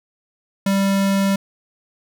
square tone, 196.1 Hz, G3, 1 cent sharp, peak -16 dBFS, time 0.66-1.36 s, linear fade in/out 5 ms, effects none

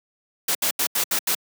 white noise bursts at uneven times, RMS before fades -22 dBFS, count 6, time 0.48-0.55 / 0.62-0.71 / 0.79-0.87 / 0.95-1.04 / 1.11-1.19 / 1.27-1.35 s, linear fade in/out 5 ms, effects high-pass 200 Hz 12 dB/octave

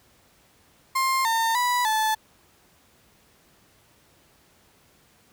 35% pulse tone with pitch steps, 1058 / 907 / 983 / 871 Hz, C6 / A#5 / B5 / A5, +19 / -48 / -8 / -18 cents, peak -19 dBFS, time 0.95-2.15 s, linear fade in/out 10 ms, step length 300 ms, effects pink hiss -59 dBFS RMS until 5.32 s + high-pass 60 Hz 12 dB/octave

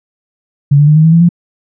sine tone with pitch steps, 142.2 / 146.87 / 151.7 / 156.69 / 161.84 / 167.16 / 172.66 Hz, C#3 / D3 / D#3 / D#3 / E3 / E3 / F3, +45 / 0 / -44 / +12 / -32 / +24 / -19 cents, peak -3 dBFS, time 0.71-1.291 s, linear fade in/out 10 ms, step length 83 ms, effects none

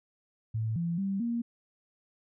sine tone with pitch steps, 110.9 / 169.7 / 195.4 / 234.9 Hz, A2 / F3 / G3 / A#3, +14 / -49 / -5 / +13 cents, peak -28 dBFS, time 0.54-1.42 s, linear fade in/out 10 ms, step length 220 ms, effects none

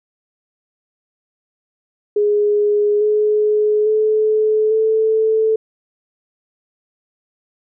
sine tone with pitch steps, 415.3 / 423.3 / 431.4 / 439.7 Hz, G#4 / G#4 / A4 / A4, 0 / +33 / -34 / -1 cents, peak -12 dBFS, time 2.16-5.56 s, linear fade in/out 5 ms, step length 850 ms, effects none

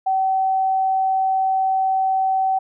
sine tone, 764 Hz, G5, 45 cents flat, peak -16 dBFS, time 0.06-2.59 s, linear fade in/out 10 ms, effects none

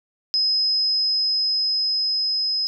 sine tone with level ramp, 5080 Hz, D#8, 35 cents sharp, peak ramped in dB -17 to -20 dBFS, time 0.34-2.67 s, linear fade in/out 0 ms, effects none

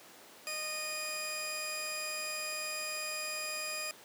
15% pulse tone pair together, 616.5 / 2466 Hz, D#5 / D#7, -16 / -16 cents, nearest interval 2 octaves, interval 2400 cents, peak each -35 / -31 dBFS, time 0.47-3.91 s, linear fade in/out 0 ms, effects pink hiss -54 dBFS RMS until 4.04 s + high-pass 300 Hz 12 dB/octave

